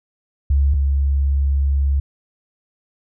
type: tone pair in turn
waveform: sine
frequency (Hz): 69.7 / 69.35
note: C#2 / C#2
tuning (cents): +10 / +1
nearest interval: unison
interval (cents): 9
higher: first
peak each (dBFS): -12 / -14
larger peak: first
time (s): 0.5-0.74 / 0.74-2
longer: second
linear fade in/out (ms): 5
effects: none